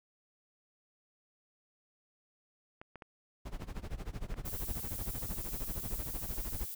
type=clicks; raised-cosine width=0.5 ms; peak=-32 dBFS; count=6; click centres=2.815 / 2.957 / 3.022 / 3.621 / 3.768 / 4.341 s
type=noise with tremolo; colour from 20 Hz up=brown; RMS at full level=-37 dBFS; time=3.45-6.66 s; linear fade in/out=10 ms; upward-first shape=sine; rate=13 Hz; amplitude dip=90%
type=noise; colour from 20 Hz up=violet; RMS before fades=-42 dBFS; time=4.45-6.75 s; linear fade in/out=10 ms
effects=none